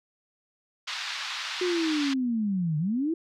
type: band-pass noise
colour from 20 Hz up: white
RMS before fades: -34 dBFS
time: 0.87-2.14 s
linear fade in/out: 10 ms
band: 1000 to 4600 Hz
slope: 24 dB/octave
type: linear two-way sweep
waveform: sine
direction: down then up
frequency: 367.3 to 146.83 to 341.1 Hz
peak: -24 dBFS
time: 1.61-3.14 s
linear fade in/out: 5 ms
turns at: 2.78 s
effects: none